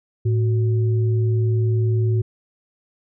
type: tone pair together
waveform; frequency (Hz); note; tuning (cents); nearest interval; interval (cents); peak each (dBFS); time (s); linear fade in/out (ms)
sine; 110 / 370; A2 / F#4; 0 / 0; octave + major sixth; 2100; -16 / -27; 0.25-2.22; 10
effects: none